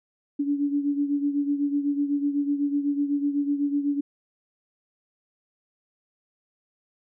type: beating tone pair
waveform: sine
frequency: 284.8 / 292.8 Hz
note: C#4 / D4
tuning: +47 / -5 cents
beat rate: 8 Hz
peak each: -23 / -29 dBFS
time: 0.39-4.01 s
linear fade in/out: 10 ms
effects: none